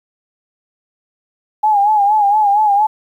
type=tone with vibrato; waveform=sine; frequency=830.6 Hz; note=G#5; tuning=in tune; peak=-9 dBFS; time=1.63-2.87 s; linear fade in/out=10 ms; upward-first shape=sine; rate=4.3 Hz; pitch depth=74 cents each way; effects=8-bit